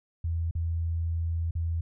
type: tone with dropouts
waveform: sine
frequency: 83.1 Hz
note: E2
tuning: 15 cents sharp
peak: -26 dBFS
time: 0.24-1.81 s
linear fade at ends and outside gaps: 5 ms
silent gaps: 0.511-0.551 / 1.51-1.552 s
effects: none